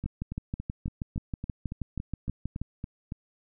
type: two click trains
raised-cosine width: 5 ms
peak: -22 / -19 dBFS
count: 12 / 17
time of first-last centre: 0.04-3.121 / 0.06-2.616 s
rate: 3.57 / 6.26 Hz
effects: none